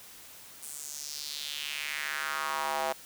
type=tone with high-pass filter sweep; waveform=square; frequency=73.4 Hz; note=D2; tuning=in tune; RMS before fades=-35 dBFS; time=0.62-2.93 s; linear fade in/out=10 ms; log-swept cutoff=9300 to 670 Hz; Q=2.8; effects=white hiss -50 dBFS RMS until 3.05 s